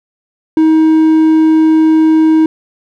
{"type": "tone", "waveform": "triangle", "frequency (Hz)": 316.7, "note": "D#4", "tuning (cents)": 31, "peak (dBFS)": -3, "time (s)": [0.57, 2.46], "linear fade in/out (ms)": 2, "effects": []}